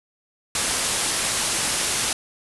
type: low-pass noise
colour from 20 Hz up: white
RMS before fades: -24 dBFS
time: 0.55-2.13 s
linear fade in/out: 2 ms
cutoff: 11000 Hz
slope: 96 dB/octave
effects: none